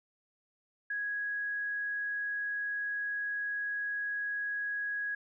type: tone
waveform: sine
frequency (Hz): 1661.2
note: G#6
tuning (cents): 0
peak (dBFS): -32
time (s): 0.9-5.15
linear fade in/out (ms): 5
effects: none